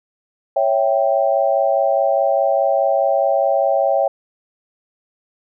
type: chord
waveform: sine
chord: C# diminished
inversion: none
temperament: equal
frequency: 554.4 / 659.3 / 784 Hz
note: C#5 / E5 / G5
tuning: 0 / 0 / 0 cents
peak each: -17 / -18 / -19 dBFS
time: 0.56-4.08 s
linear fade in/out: 5 ms
effects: none